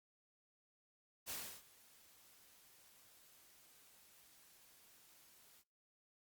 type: noise with ADSR envelope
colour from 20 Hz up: white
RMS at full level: -44 dBFS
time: 1.26-5.64 s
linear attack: 38 ms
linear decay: 320 ms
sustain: -22 dB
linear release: 47 ms
effects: noise-tail reverb RT60 0.5 s tail -26 dB re dry + Opus 48 kbps